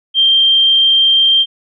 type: tone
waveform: sine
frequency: 3167 Hz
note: G7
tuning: 17 cents sharp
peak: -7 dBFS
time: 0.14-1.46 s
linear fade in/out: 50 ms
effects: none